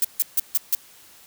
violet noise bursts, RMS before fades -19 dBFS, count 5, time 0.02-0.75 s, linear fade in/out 2 ms, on 26 ms, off 150 ms, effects white hiss -50 dBFS RMS until 1.26 s

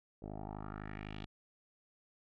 10% pulse tone with low-pass filter sweep, 51.91 Hz, G#1, in tune, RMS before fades -45 dBFS, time 0.22-1.26 s, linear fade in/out 5 ms, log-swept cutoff 520 to 3700 Hz, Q 3, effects none

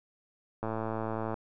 click train, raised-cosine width 1 ms, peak -20 dBFS, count 80, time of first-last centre 0.63-1.342 s, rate 111 Hz, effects none

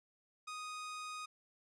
sawtooth tone, 1244.5 Hz, D#6, in tune, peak -39 dBFS, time 0.47-1.26 s, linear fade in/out 10 ms, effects resampled to 22050 Hz

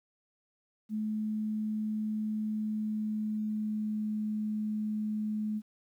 sine tone with pitch glide, 215 to 213.5 Hz, A3 to G#3, -40 to +48 cents, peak -30 dBFS, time 0.89-5.62 s, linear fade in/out 50 ms, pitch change -12 cents, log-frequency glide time 2.39-4.09 s, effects 11-bit

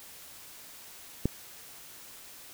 click, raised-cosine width 3 ms, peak -12 dBFS, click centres 1.256 s, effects white hiss -49 dBFS RMS until 2.53 s

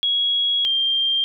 sine tone pair in turn, 3322 / 3183 Hz, G#7 / G7, 0 / +26 cents, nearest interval minor second, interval 74 cents, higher first, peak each -17 dBFS, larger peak neither, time 0.03-0.65 / 0.65-1.24 s, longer first, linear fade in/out 0 ms, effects none

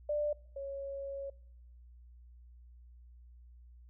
sine tone pair in turn, 592 / 552.5 Hz, D5 / C#5, +14 / -6 cents, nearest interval minor second, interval 120 cents, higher first, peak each -30 / -38 dBFS, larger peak first, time 0.09-0.33 / 0.56-1.3 s, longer second, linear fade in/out 5 ms, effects noise-tail reverb RT60 0.8 s tail -24 dB re dry + added 60 Hz sine -53 dBFS peak until 3.89 s

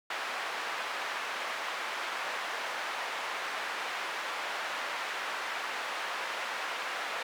white band-pass noise, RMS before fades -36 dBFS, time 0.1-7.23 s, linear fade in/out 5 ms, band 680 to 1900 Hz, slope 12 dB/octave, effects none

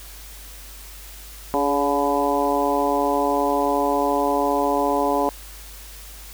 harmonic tone with a mistuned harmonic, 142.7 Hz, D3, 49 cents flat, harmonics 2 / 3 / 4 / 5 / 6 / 7, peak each -25 / -25 / -25 / -25 / -25 / -25 dBFS, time 1.54-5.29 s, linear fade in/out 0 ms, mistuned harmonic 3, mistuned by -33 cents, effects added 50 Hz sine -40 dBFS peak until 6.33 s + white hiss -42 dBFS RMS until 6.33 s

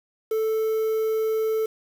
triangle tone with quantisation, 440 Hz, A4, in tune, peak -19 dBFS, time 0.31-1.66 s, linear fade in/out 5 ms, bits 7, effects none

